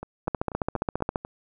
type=two click trains; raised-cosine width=1 ms; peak=-11 / -21 dBFS; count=14 / 6; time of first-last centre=0.28-1.158 / 0.03-1.25 s; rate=14.8 / 4.1 Hz; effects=none